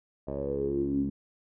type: tone with low-pass filter sweep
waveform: 10% pulse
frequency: 69.7 Hz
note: C#2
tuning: 10 cents sharp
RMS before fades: -30 dBFS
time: 0.27-1.1 s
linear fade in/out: 10 ms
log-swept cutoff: 650 to 240 Hz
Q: 9.4
effects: none